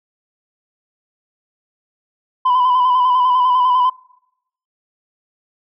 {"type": "tone with vibrato", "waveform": "sine", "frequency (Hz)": 1004, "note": "B5", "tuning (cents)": 28, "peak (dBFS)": -9, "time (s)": [2.45, 3.9], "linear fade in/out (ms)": 10, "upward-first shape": "square", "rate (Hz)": 10, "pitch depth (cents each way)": 34, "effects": ["noise-tail reverb RT60 0.8 s tail -24 dB re dry", "tanh soft clip ceiling -9 dBFS"]}